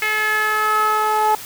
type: tone with band-pass filter sweep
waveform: sawtooth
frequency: 429.2 Hz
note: A4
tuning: 43 cents flat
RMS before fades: -18 dBFS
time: 0.02-1.35 s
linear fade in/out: 2 ms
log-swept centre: 2100 to 910 Hz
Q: 4.2
effects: white hiss -34 dBFS RMS until 1.45 s